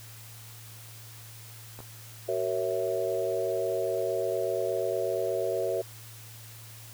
clicks, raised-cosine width 1 ms, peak -30 / -30 dBFS, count 2, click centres 1.79 / 1.804 s
sine chord, F# dominant seventh, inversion none, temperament equal with one note detuned, 377.6 / 466.2 / 554.4 / 659.3 Hz, F#4 / A#4 / C#5 / E5, +35 / 0 / 0 / 0 cents, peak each -32 dBFS, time 2.28-5.82 s, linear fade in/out 10 ms
effects added 112 Hz sine -47 dBFS peak until 6.93 s + white hiss -49 dBFS RMS until 6.93 s

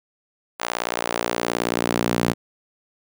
sawtooth tone with high-pass filter sweep, 58.8 Hz, A#1, 16 cents sharp, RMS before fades -24 dBFS, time 0.59-2.34 s, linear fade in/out 20 ms, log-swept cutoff 800 to 180 Hz, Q 0.98, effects none

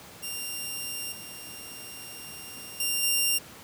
10% pulse tone with level steps, 2785 Hz, F7, 5 cents flat, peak -24 / -32 / -17 / -14 dBFS, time 0.22-3.39 s, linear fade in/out 20 ms, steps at 1.12 / 2.8 / 3.03 s, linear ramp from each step 2 ms, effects pink hiss -47 dBFS RMS until 3.63 s + high-pass 100 Hz 12 dB/octave

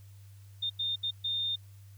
sine tone bursts at uneven times, 3635 Hz, A#7, 44 cents flat, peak -29 dBFS, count 4, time 0.62-0.7 / 0.79-0.96 / 1.03-1.11 / 1.24-1.56 s, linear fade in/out 10 ms, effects added 99 Hz sine -49 dBFS peak until 1.97 s + white hiss -65 dBFS RMS until 1.97 s

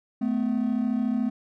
triangle tone pair together, 218.2 / 252 Hz, A3 / B3, -14 / +35 cents, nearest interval major second, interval 249 cents, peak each -23 dBFS, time 0.21-1.3 s, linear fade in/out 10 ms, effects tanh soft clip ceiling -14 dBFS

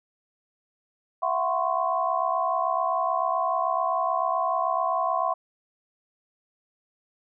sine tone cluster, 667 / 736 / 1028 / 1095 Hz, E5 / F#5 / C6 / C#6, +20 / -9 / -31 / -22 cents, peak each -28 dBFS, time 1.22-5.34 s, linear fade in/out 10 ms, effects none

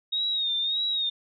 sine tone with vibrato, 3729 Hz, A#7, in tune, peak -24 dBFS, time 0.12-1.1 s, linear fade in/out 10 ms, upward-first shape sine, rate 1.7 Hz, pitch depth 70 cents each way, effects none

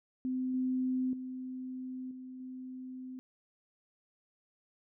sine tone with level steps, 256.7 Hz, C4, 33 cents flat, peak -31 / -29 / -38 / -43 / -41 dBFS, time 0.25-3.19 s, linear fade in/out 0 ms, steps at 0.54 / 1.13 / 2.11 / 2.4 s, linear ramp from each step 2 ms, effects none

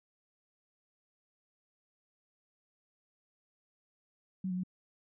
sine tone with pitch steps, 188 / 181.4 / 183.9 Hz, F#3 / F#3 / F#3, +28 / -34 / -10 cents, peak -32 dBFS, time 4.44-4.635 s, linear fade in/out 5 ms, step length 65 ms, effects none

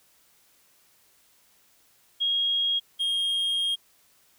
sine / triangle tone pair in turn, 3273 / 3241 Hz, G#7 / G#7, -26 / -43 cents, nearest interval unison, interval 17 cents, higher first, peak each -22 dBFS, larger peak neither, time 2.2-2.8 / 2.99-3.76 s, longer second, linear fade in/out 20 ms, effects white hiss -62 dBFS RMS until 4.38 s

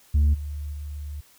sine tone with level steps, 73.42 Hz, D2, in tune, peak -13 / -29 / -31 dBFS, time 0.14-1.21 s, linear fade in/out 10 ms, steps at 0.33 / 0.72 s, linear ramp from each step 20 ms, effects tanh soft clip ceiling -15 dBFS + white hiss -56 dBFS RMS until 1.38 s

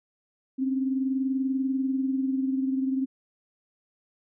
sine tone pair together, 264.1 / 284.5 Hz, C4 / C#4, +16 / +45 cents, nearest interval minor second, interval 129 cents, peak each -24 / -34 dBFS, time 0.58-3.06 s, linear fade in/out 20 ms, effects none

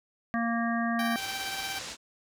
harmonic tone, 232 Hz, A#3, 8 cents flat, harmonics 1 / 3 / 5 / 7 / 8, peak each -28 / -33 / -35 / -36 / -37 dBFS, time 0.34-1.16 s, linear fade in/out 0 ms
10% pulse tone with tremolo, 780 Hz, G5, 9 cents flat, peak -24 dBFS, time 0.99-1.79 s, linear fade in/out 2 ms, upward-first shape sine, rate 17 Hz, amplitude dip 35%
white low-pass noise, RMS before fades -40 dBFS, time 1.15-1.97 s, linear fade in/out 50 ms, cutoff 7100 Hz, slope 24 dB/octave
effects none

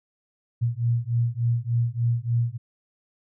sine beating tone pair, 116.54 / 119.94 Hz, A#2 / A#2, 0 / +50 cents, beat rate 3.4 Hz, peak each -24 dBFS, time 0.61-2.58 s, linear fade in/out 20 ms, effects none

